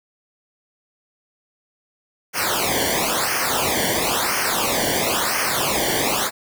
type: noise with flanger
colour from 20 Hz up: pink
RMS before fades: -21 dBFS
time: 2.33-6.31 s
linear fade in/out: 50 ms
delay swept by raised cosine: 0.26 to 0.79 ms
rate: 0.98 Hz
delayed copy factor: -1
effects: none